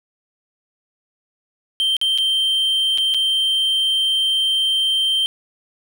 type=tone with dropouts; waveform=triangle; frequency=3136 Hz; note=G7; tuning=in tune; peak=-14 dBFS; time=1.8-5.26 s; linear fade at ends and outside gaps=0 ms; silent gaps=1.967-2.014 / 2.177-2.184 / 2.976-2.983 / 3.14-3.145 s; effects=none